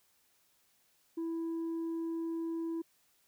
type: tone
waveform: sine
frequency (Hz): 330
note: E4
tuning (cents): +2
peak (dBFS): -31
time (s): 1.17-2.82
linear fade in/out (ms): 10
effects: tanh soft clip ceiling -33 dBFS + white hiss -71 dBFS RMS until 3.27 s